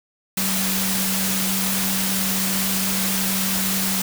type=tone in noise; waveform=sine; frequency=191.3 Hz; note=G3; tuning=42 cents flat; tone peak=-25 dBFS; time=0.37-4.02 s; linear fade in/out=5 ms; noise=white; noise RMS=-23 dBFS; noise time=0.37-4.02 s; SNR=-5 dB; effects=none